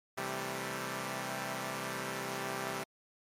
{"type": "chord", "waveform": "5% pulse", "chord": "A minor seventh", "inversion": "first", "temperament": "equal", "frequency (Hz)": [130.81, 164.81, 196, 220], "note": ["C3", "E3", "G3", "A3"], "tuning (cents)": [0, 0, 0, 0], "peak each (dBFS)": [-29, -32, -29, -33], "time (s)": [0.17, 2.84], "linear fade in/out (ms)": 10, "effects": ["MP3 64 kbps"]}